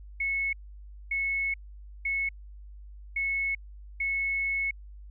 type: tone bursts at uneven times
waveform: sine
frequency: 2196 Hz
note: C#7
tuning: 17 cents flat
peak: -26 dBFS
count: 5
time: 0.2-0.53 / 1.11-1.54 / 2.05-2.29 / 3.16-3.55 / 4-4.71 s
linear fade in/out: 5 ms
effects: added 50 Hz sine -43 dBFS peak until 5.1 s